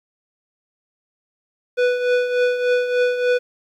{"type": "tone with tremolo", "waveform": "square", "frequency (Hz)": 493.9, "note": "B4", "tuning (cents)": 0, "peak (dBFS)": -14, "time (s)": [1.77, 3.39], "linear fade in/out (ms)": 20, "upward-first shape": "triangle", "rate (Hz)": 3.4, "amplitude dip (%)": 65, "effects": ["low-pass 3000 Hz 12 dB/octave", "9-bit"]}